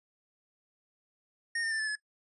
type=tone with pitch steps; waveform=square; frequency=1847 / 1811.1 / 1775.9 / 1741.3 / 1707.5 Hz; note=A#6 / A6 / A6 / A6 / G#6; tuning=-16 / +50 / +16 / -18 / +48 cents; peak=-31 dBFS; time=1.55-1.955 s; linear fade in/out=5 ms; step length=81 ms; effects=noise-tail reverb RT60 0.1 s tail -21 dB re dry + resampled to 24000 Hz